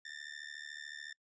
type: tone with amplitude modulation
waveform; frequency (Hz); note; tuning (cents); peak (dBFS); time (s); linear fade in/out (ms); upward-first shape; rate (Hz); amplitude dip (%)
sawtooth; 1791; A6; +30; -37; 0.05-1.13; 5; sine; 73.8; 95
effects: noise-tail reverb RT60 0.1 s tail -26 dB re dry + resampled to 16000 Hz